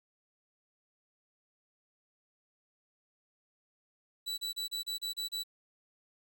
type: tone bursts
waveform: 40% pulse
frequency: 3948 Hz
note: B7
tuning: 1 cent flat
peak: -33 dBFS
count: 8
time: 4.26-5.437 s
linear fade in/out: 20 ms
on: 120 ms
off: 31 ms
effects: 12-bit